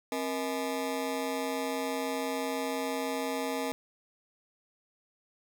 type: ring-modulated tone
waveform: 25% pulse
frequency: 370 Hz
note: F#4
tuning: in tune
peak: -24 dBFS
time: 0.12-3.72 s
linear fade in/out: 0 ms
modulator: 103 Hz
effects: none